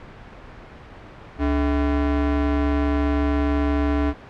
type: ring-modulated tone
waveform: square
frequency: 179.4 Hz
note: F3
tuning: 47 cents sharp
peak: -16 dBFS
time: 1.38-4.14 s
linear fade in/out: 50 ms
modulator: 110 Hz
effects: pink hiss -41 dBFS RMS until 4.29 s + low-pass 2000 Hz 12 dB/octave